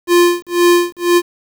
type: tone with tremolo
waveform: square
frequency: 349.2 Hz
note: F4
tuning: in tune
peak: -7 dBFS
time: 0.07-1.22 s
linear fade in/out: 50 ms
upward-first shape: sine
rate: 2 Hz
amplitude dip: 100%
effects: 7-bit